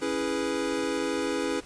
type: chord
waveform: square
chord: C# minor seventh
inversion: none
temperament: equal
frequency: 277.2 / 329.6 / 415.3 / 493.9 Hz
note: C#4 / E4 / G#4 / B4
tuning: 0 / 0 / 0 / 0 cents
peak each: -33 dBFS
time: 0.01-1.61 s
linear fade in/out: 20 ms
effects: pink hiss -49 dBFS RMS until 1.65 s + resampled to 22050 Hz